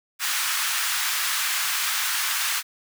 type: high-pass noise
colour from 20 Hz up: pink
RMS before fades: -25 dBFS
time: 0.19-2.63 s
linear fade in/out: 50 ms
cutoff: 1200 Hz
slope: 24 dB/octave
effects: none

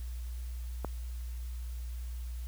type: click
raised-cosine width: 1 ms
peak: -20 dBFS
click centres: 0.847 s
effects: added 60 Hz sine -36 dBFS peak until 2.47 s + white hiss -57 dBFS RMS until 2.47 s

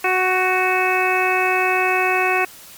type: harmonic tone with a mistuned harmonic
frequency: 370 Hz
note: F#4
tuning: in tune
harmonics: 1 / 2 / 3 / 4 / 5 / 6 / 7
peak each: -22 / -21 / -24 / -25 / -26 / -25 / -21 dBFS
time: 0.04-2.45 s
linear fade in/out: 5 ms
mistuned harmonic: 4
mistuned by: +18 cents
effects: white hiss -41 dBFS RMS until 2.77 s + MP3 96 kbps

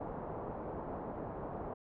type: low-pass noise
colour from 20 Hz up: white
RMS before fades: -42 dBFS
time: 0-1.74 s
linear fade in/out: 10 ms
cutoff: 880 Hz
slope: 24 dB/octave
effects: none

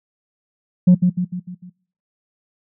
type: tone with echo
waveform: sine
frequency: 180 Hz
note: F#3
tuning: 47 cents flat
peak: -4 dBFS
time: 0.87-0.95 s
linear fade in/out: 10 ms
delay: 150 ms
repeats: 5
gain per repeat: -6 dB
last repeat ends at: 1.7 s
effects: noise-tail reverb RT60 0.6 s tail -26 dB re dry + tanh soft clip ceiling -5 dBFS

